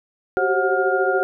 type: tone cluster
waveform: sine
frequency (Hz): 375.9 / 389.8 / 535 / 732 / 1413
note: F#4 / G4 / C5 / F#5 / F6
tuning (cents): +27 / -10 / +38 / -19 / +20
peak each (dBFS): -23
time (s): 0.37-1.23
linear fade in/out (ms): 0
effects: none